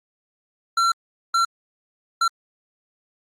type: tone bursts at uneven times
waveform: square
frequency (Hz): 1358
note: F6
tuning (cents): -49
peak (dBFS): -17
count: 3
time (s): 0.77-0.92 / 1.34-1.45 / 2.21-2.28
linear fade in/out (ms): 5
effects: low-pass 7000 Hz 12 dB/octave + Opus 48 kbps